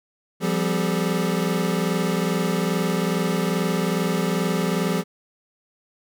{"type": "tone cluster", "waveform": "square", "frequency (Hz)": [172.4, 194.8, 252.5, 393.5, 432.4], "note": ["F3", "G3", "B3", "G4", "A4"], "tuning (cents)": [-22, -11, 39, 7, -30], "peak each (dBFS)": [-25, -27, -31, -30, -30], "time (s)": [0.4, 5.04], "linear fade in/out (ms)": 50, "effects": []}